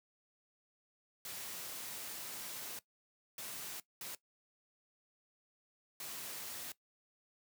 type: noise bursts at uneven times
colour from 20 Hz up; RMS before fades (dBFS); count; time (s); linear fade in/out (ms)
white; -45; 4; 1.25-2.79 / 3.38-3.8 / 4.01-4.15 / 6-6.72; 2
effects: noise-tail reverb RT60 0.1 s tail -18 dB re dry + high-pass 100 Hz 12 dB/octave